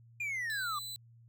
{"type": "linear sweep", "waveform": "triangle", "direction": "down", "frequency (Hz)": [2443, 1139], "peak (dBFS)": -32, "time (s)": [0.2, 0.79], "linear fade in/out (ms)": 5}
{"type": "tone", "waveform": "sawtooth", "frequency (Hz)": 4000, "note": "B7", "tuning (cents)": 21, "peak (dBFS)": -37, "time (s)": [0.5, 0.96], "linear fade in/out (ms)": 0}
{"effects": ["added 116 Hz sine -56 dBFS peak until 1.28 s"]}